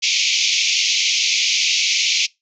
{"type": "band-pass noise", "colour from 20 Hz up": "pink", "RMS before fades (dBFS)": -18, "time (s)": [0.02, 2.27], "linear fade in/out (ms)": 20, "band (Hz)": [2200, 6700], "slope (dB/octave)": 96, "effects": ["noise-tail reverb RT60 0.2 s tail -24 dB re dry"]}